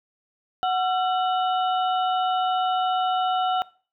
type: harmonic tone with a mistuned harmonic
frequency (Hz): 740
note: F#5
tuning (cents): 0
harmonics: 1 / 2 / 4 / 5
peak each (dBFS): -21 / -28 / -33 / -40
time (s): 0.63-3.62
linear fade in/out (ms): 0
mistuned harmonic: 2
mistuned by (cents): -150
effects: noise-tail reverb RT60 0.4 s tail -21 dB re dry